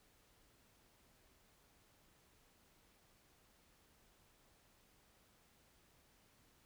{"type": "silence", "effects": ["pink hiss -71 dBFS RMS until 6.65 s"]}